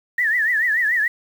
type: tone with vibrato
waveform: sine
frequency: 1835 Hz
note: A#6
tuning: 28 cents flat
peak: -16 dBFS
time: 0.18-1.08 s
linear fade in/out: 5 ms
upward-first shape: triangle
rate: 6.9 Hz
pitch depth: 170 cents each way
effects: 7-bit